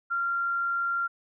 sine tone, 1383 Hz, F6, 17 cents flat, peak -25 dBFS, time 0.1-1.08 s, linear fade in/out 20 ms, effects none

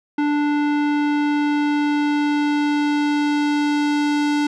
square tone with low-pass filter sweep, 293.7 Hz, D4, in tune, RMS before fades -19 dBFS, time 0.18-4.47 s, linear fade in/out 5 ms, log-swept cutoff 2200 to 5700 Hz, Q 0.78, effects none

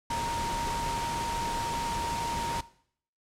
sine tone in noise, 932.3 Hz, A#5, in tune, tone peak -30 dBFS, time 0.1-2.61 s, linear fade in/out 5 ms, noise pink, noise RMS -35 dBFS, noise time 0.1-2.61 s, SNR +2 dB, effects noise-tail reverb RT60 0.6 s tail -18 dB re dry + low-pass 9000 Hz 12 dB/octave

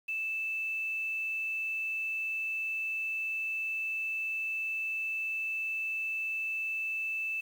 sine tone with quantisation, 2637 Hz, E7, in tune, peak -31 dBFS, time 0.08-7.41 s, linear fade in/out 10 ms, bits 9, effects none

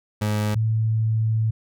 30% pulse / sine tone pair in turn, 105.6 / 110.77 Hz, G#2 / A2, +29 / +12 cents, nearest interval minor second, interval 83 cents, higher second, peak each -18 / -18 dBFS, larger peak neither, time 0.21-0.55 / 0.55-1.51 s, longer second, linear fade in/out 10 ms, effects none

